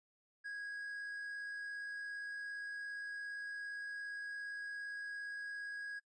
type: tone with amplitude modulation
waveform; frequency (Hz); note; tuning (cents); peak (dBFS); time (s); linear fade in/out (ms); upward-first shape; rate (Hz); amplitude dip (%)
triangle; 1651; G#6; -11; -39; 0.44-6; 20; sine; 57.4; 25
effects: noise-tail reverb RT60 0.1 s tail -22 dB re dry + resampled to 22050 Hz